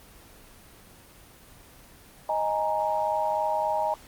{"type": "chord", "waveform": "sine", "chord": "D# suspended fourth", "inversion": "none", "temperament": "just", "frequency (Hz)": [622.3, 829.7, 933.4], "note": ["D#5", "G#5", "A#5"], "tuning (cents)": [0, -2, 2], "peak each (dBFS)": -28, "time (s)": [2.29, 3.94], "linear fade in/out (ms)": 2, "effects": ["pink hiss -51 dBFS RMS until 4.07 s", "Opus 24 kbps"]}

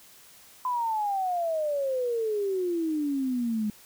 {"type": "exponential sweep", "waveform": "sine", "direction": "down", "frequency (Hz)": [1019, 207.7], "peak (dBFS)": -25, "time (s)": [0.65, 3.7], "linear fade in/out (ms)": 2, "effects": ["white hiss -53 dBFS RMS until 3.85 s"]}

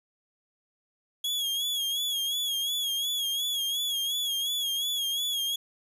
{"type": "tone with vibrato", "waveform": "40% pulse", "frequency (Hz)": 3322, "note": "G#7", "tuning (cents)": 0, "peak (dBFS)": -26, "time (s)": [1.24, 5.56], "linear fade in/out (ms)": 5, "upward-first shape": "sine", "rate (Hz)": 2.8, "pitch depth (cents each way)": 67, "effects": ["10-bit"]}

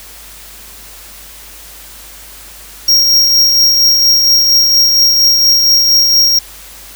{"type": "tone with tremolo", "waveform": "square", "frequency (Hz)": 5588, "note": "F8", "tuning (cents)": 0, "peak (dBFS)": -5, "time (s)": [2.88, 6.39], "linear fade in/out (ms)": 5, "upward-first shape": "triangle", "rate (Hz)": 4.3, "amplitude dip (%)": 35, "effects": ["added 50 Hz sine -40 dBFS peak until 6.95 s", "white hiss -34 dBFS RMS until 6.95 s"]}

